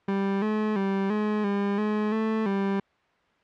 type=tone with pitch steps; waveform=30% pulse; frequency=196.4 / 214.4 / 195 / 211.6 / 200.9 / 211.9 / 220.1 / 196.7 Hz; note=G3 / A3 / G3 / G#3 / G3 / G#3 / A3 / G3; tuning=+4 / -45 / -9 / +33 / +43 / +35 / +1 / +6 cents; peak=-21 dBFS; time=0.08-2.8 s; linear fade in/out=5 ms; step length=340 ms; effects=white hiss -64 dBFS RMS until 3.43 s + low-pass 2000 Hz 12 dB/octave